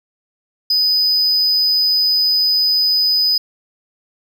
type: tone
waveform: triangle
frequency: 4993 Hz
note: D#8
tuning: 5 cents sharp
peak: -11 dBFS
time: 0.7-3.38 s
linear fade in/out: 5 ms
effects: none